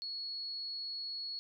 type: tone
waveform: sine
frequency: 4356 Hz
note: C#8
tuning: 31 cents flat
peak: -38 dBFS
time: 0.02-1.39 s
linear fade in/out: 0 ms
effects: none